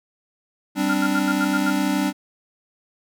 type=chord; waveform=square; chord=G suspended fourth; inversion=none; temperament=equal with one note detuned; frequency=195.21 / 261.6 / 293.7 Hz; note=G3 / C4 / D4; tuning=-7 / 0 / 0 cents; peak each=-25 / -26 / -23 dBFS; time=0.75-2.13 s; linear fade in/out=50 ms
type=tone bursts; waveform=sine; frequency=1400 Hz; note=F6; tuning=4 cents sharp; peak=-21 dBFS; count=7; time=0.89-1.709 s; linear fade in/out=10 ms; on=51 ms; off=77 ms
effects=none